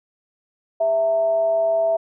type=tone with frequency modulation; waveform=sine; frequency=659.3 Hz; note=E5; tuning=in tune; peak=-16 dBFS; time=0.8-1.97 s; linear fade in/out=10 ms; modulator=254 Hz; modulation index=0.24; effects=none